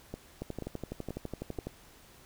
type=two click trains; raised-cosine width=2 ms; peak=-24 / -23 dBFS; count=4 / 16; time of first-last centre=0.14-1.589 / 0.42-1.67 s; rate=2.07 / 12 Hz; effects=pink hiss -57 dBFS RMS until 2.25 s